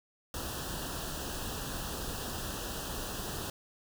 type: band-stop noise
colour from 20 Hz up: pink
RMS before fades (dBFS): -38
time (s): 0.34-3.5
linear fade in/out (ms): 2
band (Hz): 1800 to 2600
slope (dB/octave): 96
effects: none